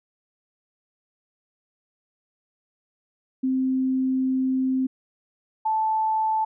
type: tone pair in turn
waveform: sine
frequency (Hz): 261 / 876.1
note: C4 / A5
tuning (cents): -4 / -8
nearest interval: octave + major sixth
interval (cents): 2096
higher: second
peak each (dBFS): -20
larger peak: neither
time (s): 3.43-4.87 / 5.65-6.45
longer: first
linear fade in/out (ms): 10
effects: none